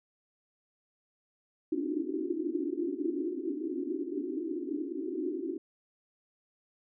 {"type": "band-pass noise", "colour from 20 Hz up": "pink", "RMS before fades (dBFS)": -34, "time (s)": [1.72, 5.58], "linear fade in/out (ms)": 2, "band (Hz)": [270, 380], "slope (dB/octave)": 96, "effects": []}